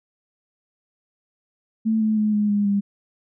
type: tone with pitch steps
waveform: sine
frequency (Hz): 221.1 / 216.9 / 212.8 / 208.8 / 204.9 / 201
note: A3 / A3 / G#3 / G#3 / G#3 / G3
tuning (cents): +9 / -25 / +42 / +10 / -23 / +44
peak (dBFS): -17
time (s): 1.85-2.81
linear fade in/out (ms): 20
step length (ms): 160
effects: none